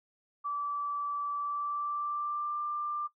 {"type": "tone with pitch glide", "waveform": "sine", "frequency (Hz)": [1158, 1187.8], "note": ["D6", "D6"], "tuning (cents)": [-25, 19], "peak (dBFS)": -31, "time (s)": [0.44, 3.08], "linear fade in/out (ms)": 20, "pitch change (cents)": 44, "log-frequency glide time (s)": [1.36, 2.61], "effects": ["noise-tail reverb RT60 0.1 s tail -19 dB re dry"]}